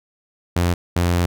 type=tone bursts at uneven times; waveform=sawtooth; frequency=87.31 Hz; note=F2; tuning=in tune; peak=-12 dBFS; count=2; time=0.56-0.74 / 0.96-1.26 s; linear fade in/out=5 ms; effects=none